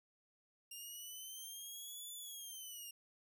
10% pulse linear two-way sweep, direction up then down, 2794 to 3495 to 2794 Hz, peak -40 dBFS, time 0.71-2.91 s, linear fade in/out 5 ms, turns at 2.14 s, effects none

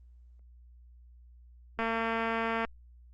click train, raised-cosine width 0.5 ms, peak -17 dBFS, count 196, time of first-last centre 1.79-2.649 s, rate 227 Hz, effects added 60 Hz sine -52 dBFS peak until 3.13 s + Opus 24 kbps

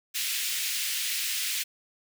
pink high-pass noise, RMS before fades -30 dBFS, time 0.14-1.64 s, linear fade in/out 20 ms, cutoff 2200 Hz, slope 24 dB/octave, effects none

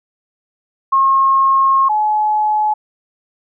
sine tone pair in turn, 1079 / 851.5 Hz, C#6 / G#5, -47 / +43 cents, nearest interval major third, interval 410 cents, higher first, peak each -9 / -12 dBFS, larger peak first, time 0.92-1.89 / 1.89-2.74 s, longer first, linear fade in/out 10 ms, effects none

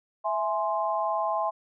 sine chord, E augmented, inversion none, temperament equal with one note detuned, 659.3 / 835.9 / 1046.5 Hz, E5 / G#5 / B#5, 0 / +11 / 0 cents, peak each -29 dBFS, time 0.24-1.51 s, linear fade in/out 20 ms, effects none

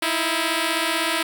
5% pulse beating tone pair, 318.6 / 334.6 Hz, D#4 / E4, +41 / +26 cents, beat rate 16 Hz, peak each -12 dBFS, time 0.02-1.23 s, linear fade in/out 5 ms, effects none

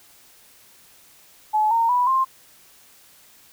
sine tone with pitch steps, 857 / 918.5 / 984.4 / 1055.1 Hz, A5 / A#5 / B5 / C6, -46 / -26 / -6 / +14 cents, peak -16 dBFS, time 1.53-2.25 s, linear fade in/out 20 ms, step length 180 ms, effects white hiss -52 dBFS RMS until 3.52 s

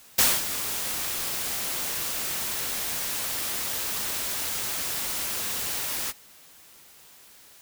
white noise with ADSR envelope, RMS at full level -18 dBFS, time 0.18-6.13 s, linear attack 9 ms, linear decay 220 ms, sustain -12 dB, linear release 37 ms, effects white hiss -52 dBFS RMS until 7.61 s

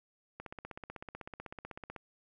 click train, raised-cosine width 0.5 ms, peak -28 dBFS, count 26, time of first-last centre 0.4-1.962 s, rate 16 Hz, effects none

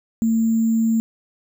sine tone with sample-and-hold, 225.4 Hz, A3, 42 cents sharp, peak -15 dBFS, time 0.22-1 s, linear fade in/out 0 ms, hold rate 7350 Hz, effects none

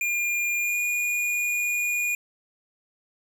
square tone with pitch glide, 2410 to 2439 Hz, D7 to D#7, +44 to -35 cents, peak -24 dBFS, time 0.01-2.15 s, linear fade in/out 2 ms, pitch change +21 cents, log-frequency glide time 0.59-0.79 s, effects none

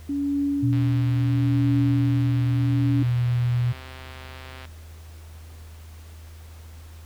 sine tone with tremolo, 283 Hz, C#4, 36 cents sharp, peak -20 dBFS, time 0.09-3.03 s, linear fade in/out 5 ms, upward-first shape triangle, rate 0.74 Hz, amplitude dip 70%
sine tone, 121.5 Hz, B2, 28 cents flat, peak -19 dBFS, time 0.62-3.73 s, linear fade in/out 20 ms
click train, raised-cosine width 0.3 ms, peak -25 dBFS, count 511, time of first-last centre 0.73-4.653 s, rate 130 Hz
effects added 80 Hz sine -40 dBFS peak until 7.05 s + pink hiss -52 dBFS RMS until 7.05 s

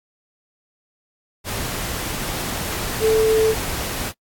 sine tone in noise, 440 Hz, A4, in tune, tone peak -13 dBFS, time 3-3.55 s, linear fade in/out 50 ms, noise pink, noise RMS -26 dBFS, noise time 1.44-4.13 s, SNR +10 dB, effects noise-tail reverb RT60 0.1 s tail -25 dB re dry + AAC 64 kbps

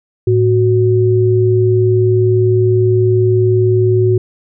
sine tone pair together, 110 / 369.4 Hz, A2 / F#4, 0 / -3 cents, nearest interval octave + major sixth, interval 2097 cents, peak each -11 dBFS, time 0.27-4.18 s, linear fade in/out 5 ms, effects none

